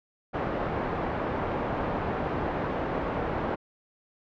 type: low-pass noise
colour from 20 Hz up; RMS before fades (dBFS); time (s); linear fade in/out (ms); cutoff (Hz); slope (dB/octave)
white; -30; 0.33-3.56; 20; 820; 12
effects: low-pass 3000 Hz 12 dB/octave